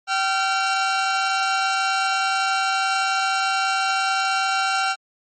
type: tone pair together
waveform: sawtooth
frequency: 771.3 / 1376 Hz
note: G5 / F6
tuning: -28 / -26 cents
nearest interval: minor seventh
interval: 1002 cents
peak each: -18 dBFS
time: 0.07-4.96 s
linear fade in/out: 50 ms
effects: low-pass 8000 Hz 12 dB/octave + MP3 32 kbps